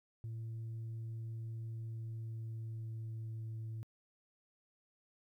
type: tone with pitch glide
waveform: sine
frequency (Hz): 113.2 to 111.45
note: A2 to A2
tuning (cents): +50 to +23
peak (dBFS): -38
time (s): 0.24-3.83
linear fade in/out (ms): 0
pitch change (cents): -27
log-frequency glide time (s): 1.72-3.56
effects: tanh soft clip ceiling -39 dBFS + 13-bit